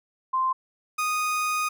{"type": "tone pair in turn", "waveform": ["sine", "30% pulse"], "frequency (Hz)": [1043, 1240.3], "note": ["C6", "D#6"], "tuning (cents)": [-6, -6], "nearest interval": "minor third", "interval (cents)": 300, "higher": "second", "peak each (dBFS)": -21, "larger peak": "neither", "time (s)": [[0.33, 0.53], [0.98, 1.69]], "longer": "second", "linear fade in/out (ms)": 10, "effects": []}